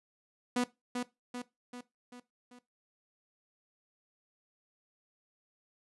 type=tone with echo; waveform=sawtooth; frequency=246 Hz; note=B3; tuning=7 cents flat; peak=-24 dBFS; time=0.56-0.64 s; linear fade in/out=5 ms; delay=390 ms; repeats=5; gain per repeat=-5 dB; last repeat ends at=2.59 s; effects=noise-tail reverb RT60 0.2 s tail -17 dB re dry + resampled to 24000 Hz